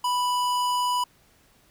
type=tone with hard clipping; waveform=sine; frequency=987.8 Hz; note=B5; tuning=in tune; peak=-24 dBFS; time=0.04-1.04 s; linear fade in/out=5 ms; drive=18 dB; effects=pink hiss -60 dBFS RMS until 1.7 s